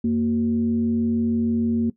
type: tone with frequency modulation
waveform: sine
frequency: 231.6 Hz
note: A#3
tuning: 11 cents flat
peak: -18 dBFS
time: 0.04-1.9 s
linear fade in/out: 5 ms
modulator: 141 Hz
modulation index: 0.43
effects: noise-tail reverb RT60 0.1 s tail -18 dB re dry